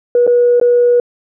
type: tone with dropouts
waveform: sine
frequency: 484.3 Hz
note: B4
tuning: 34 cents flat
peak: -6 dBFS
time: 0.15-1 s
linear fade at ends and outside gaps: 2 ms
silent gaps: 0.267-0.275 / 0.599-0.613 s
effects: tanh soft clip ceiling -2 dBFS